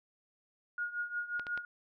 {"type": "tone with tremolo", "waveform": "sine", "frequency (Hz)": 1435, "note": "F6", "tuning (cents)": 47, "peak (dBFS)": -31, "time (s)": [0.78, 1.65], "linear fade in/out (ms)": 2, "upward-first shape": "triangle", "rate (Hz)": 5.6, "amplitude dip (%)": 85}
{"type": "clicks", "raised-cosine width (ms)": 0.3, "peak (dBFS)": -27, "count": 3, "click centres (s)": [1.396, 1.468, 1.576]}
{"effects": []}